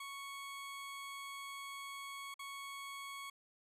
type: tone with dropouts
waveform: 20% pulse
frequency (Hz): 1108.7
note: C#6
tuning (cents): 0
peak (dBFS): -40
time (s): 0-3.3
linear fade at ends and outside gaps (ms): 5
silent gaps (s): 2.342-2.392
effects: resampled to 32000 Hz